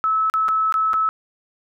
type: tone with dropouts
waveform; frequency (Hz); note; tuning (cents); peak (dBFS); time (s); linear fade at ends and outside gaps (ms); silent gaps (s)
sine; 1300; E6; -24; -16; 0.04-1.09; 0; 0.299-0.339 / 0.483-0.488 / 0.724-0.741 / 0.933-0.94
effects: none